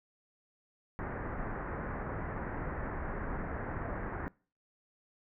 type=low-pass noise; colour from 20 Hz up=pink; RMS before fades=-38 dBFS; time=0.99-4.28 s; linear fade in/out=0 ms; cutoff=1900 Hz; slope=48 dB/octave; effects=noise-tail reverb RT60 0.4 s tail -24 dB re dry